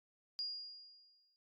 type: tone with exponential decay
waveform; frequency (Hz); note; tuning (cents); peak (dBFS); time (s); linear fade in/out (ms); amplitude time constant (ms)
sine; 4842; D#8; -48; -36; 0.39-1.36; 0; 210
effects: AAC 64 kbps